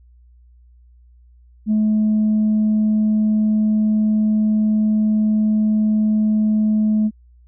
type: tone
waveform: sine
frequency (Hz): 214.6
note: A3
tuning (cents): -43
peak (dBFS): -12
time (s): 1.66-7.11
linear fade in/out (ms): 50
effects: tanh soft clip ceiling -11 dBFS + added 60 Hz sine -46 dBFS peak until 7.47 s